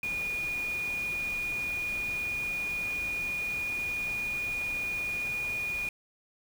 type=tone in noise; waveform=sine; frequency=2446 Hz; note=D#7; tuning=30 cents flat; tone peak=-30 dBFS; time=0.03-5.89 s; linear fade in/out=2 ms; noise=pink; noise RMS=-44 dBFS; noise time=0.03-5.89 s; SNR=+11 dB; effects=none